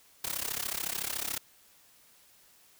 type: noise with amplitude modulation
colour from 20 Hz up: white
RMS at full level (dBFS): -31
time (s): 0.24-1.38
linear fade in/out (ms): 5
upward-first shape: sine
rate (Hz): 33.8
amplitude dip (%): 90
effects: white hiss -61 dBFS RMS until 2.79 s